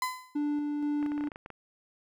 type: tone with exponential decay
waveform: 35% pulse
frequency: 1015 Hz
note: B5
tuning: 47 cents sharp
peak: -24 dBFS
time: 0.02-0.39 s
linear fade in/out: 2 ms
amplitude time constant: 79 ms
type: tone with tremolo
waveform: triangle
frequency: 293.7 Hz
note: D4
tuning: in tune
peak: -25 dBFS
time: 0.35-1.29 s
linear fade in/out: 10 ms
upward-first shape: square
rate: 2.1 Hz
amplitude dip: 25%
type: clicks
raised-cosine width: 0.5 ms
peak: -28 dBFS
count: 11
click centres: 1.028 / 1.062 / 1.119 / 1.179 / 1.209 / 1.239 / 1.273 / 1.318 / 1.359 / 1.461 / 1.503 s
effects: none